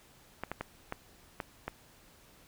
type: clicks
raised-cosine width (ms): 0.5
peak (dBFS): -20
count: 6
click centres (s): 0.436 / 0.516 / 0.61 / 0.924 / 1.402 / 1.68
effects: pink hiss -60 dBFS RMS until 2.47 s